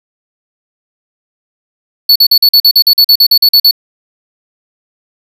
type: tone bursts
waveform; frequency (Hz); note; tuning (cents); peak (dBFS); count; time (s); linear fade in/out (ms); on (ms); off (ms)
square; 4435; C#8; 0; -3; 15; 2.09-3.711; 5; 67; 44
effects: none